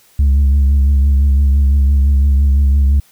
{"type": "tone with vibrato", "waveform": "sine", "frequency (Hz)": 69.5, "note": "C#2", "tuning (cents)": 5, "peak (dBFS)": -5, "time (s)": [0.19, 3], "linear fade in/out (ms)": 5, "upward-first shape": "triangle", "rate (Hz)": 5.9, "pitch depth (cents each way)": 57, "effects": ["tanh soft clip ceiling -7 dBFS", "white hiss -50 dBFS RMS until 3.11 s"]}